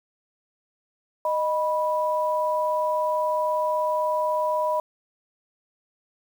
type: tone pair together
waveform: sine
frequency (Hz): 618 / 981.6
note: D#5 / B5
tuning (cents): -12 / -11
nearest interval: minor sixth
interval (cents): 801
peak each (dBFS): -24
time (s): 1.25-4.8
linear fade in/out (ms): 2
effects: 8-bit